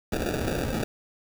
white noise with sample-and-hold, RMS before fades -28 dBFS, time 0.12-0.84 s, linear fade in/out 5 ms, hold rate 1050 Hz, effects none

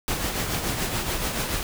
pink noise with tremolo, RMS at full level -25 dBFS, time 0.08-1.63 s, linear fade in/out 0 ms, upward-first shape triangle, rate 7 Hz, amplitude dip 50%, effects none

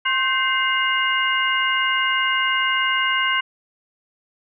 sine tone cluster, 1060 / 1549 / 2092 / 2846 Hz, C6 / G6 / C7 / F7, +22 / -21 / -1 / +32 cents, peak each -23 dBFS, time 0.05-3.41 s, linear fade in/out 10 ms, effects none

